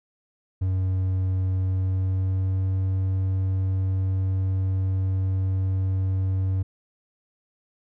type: tone with pitch glide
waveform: triangle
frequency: 93.6 to 94.8 Hz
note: F#2 to F#2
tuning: +20 to +43 cents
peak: -19 dBFS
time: 0.61-6.63 s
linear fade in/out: 10 ms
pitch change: +23 cents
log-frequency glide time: 1.55-2.7 s
effects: none